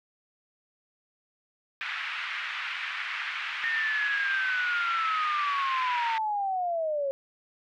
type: band-pass noise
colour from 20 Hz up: white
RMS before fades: -34 dBFS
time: 1.81-6.18 s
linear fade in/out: 0 ms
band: 1300 to 2600 Hz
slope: 24 dB/octave
type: linear sweep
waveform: sine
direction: down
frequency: 1840 to 538 Hz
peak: -26 dBFS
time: 3.64-7.11 s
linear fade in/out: 0 ms
effects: none